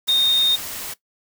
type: tone in noise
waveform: sine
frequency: 3683 Hz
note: A#7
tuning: 22 cents flat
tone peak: -14 dBFS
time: 0.08-0.56 s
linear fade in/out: 10 ms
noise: white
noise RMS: -31 dBFS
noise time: 0.07-0.94 s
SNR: +14 dB
effects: noise-tail reverb RT60 0.1 s tail -17 dB re dry